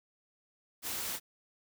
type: noise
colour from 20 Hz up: white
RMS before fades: -37 dBFS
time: 0.82-1.2 s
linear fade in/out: 50 ms
effects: none